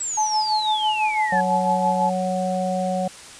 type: exponential sweep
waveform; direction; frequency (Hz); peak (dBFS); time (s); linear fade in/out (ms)
sine; down; 7902 to 1661.2; -24; 0-1.41; 10
type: tone with tremolo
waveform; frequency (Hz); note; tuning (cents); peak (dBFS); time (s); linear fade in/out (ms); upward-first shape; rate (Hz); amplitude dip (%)
sine; 859; A5; -42; -17; 0.17-2.1; 10; sine; 6; 60
type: harmonic tone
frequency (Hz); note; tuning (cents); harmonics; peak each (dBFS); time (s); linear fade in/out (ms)
185; F#3; 0; 1 / 3 / 4; -25 / -25 / -25; 1.32-3.08; 5
effects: white hiss -41 dBFS RMS until 3.39 s + resampled to 22050 Hz